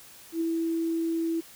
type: tone with ADSR envelope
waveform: sine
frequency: 329.6 Hz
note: E4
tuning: in tune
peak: -23 dBFS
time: 0.32-1.41 s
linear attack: 91 ms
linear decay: 4 ms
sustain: -2 dB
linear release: 15 ms
effects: white hiss -50 dBFS RMS until 1.55 s